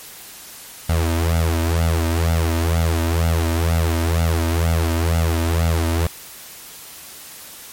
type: tone with flanger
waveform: sawtooth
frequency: 82.8 Hz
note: E2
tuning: 8 cents sharp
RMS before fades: -18 dBFS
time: 0.89-6.07 s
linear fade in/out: 5 ms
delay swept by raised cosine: 1.4 to 3.3 ms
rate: 2.1 Hz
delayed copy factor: +1
effects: white hiss -38 dBFS RMS until 7.72 s + MP3 64 kbps